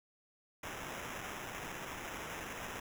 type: noise with sample-and-hold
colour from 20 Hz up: white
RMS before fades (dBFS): -44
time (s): 0.63-2.8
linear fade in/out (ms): 5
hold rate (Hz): 4410
effects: none